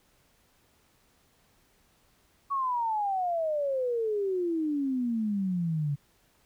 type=exponential sweep; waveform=sine; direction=down; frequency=1131 to 140 Hz; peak=-26 dBFS; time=2.5-5.96 s; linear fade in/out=20 ms; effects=pink hiss -66 dBFS RMS until 6.45 s